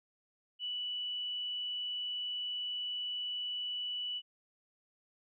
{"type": "tone with frequency modulation", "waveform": "sine", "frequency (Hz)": 2960, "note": "F#7", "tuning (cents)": 0, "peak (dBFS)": -35, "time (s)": [0.59, 4.22], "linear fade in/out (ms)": 50, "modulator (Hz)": 64.5, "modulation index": 0.23, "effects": []}